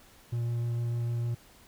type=tone with vibrato; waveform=triangle; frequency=118.3 Hz; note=A#2; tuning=26 cents sharp; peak=-26 dBFS; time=0.32-1.35 s; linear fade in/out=10 ms; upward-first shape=triangle; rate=6.6 Hz; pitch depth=9 cents each way; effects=pink hiss -57 dBFS RMS until 1.67 s